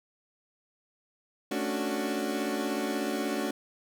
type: chord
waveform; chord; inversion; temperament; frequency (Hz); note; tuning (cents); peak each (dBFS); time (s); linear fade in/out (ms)
30% pulse; D major seventh; second; equal; 220 / 277.2 / 293.7 / 370; A3 / C#4 / D4 / F#4; 0 / 0 / 0 / 0; -32; 1.51-3.51; 5
effects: none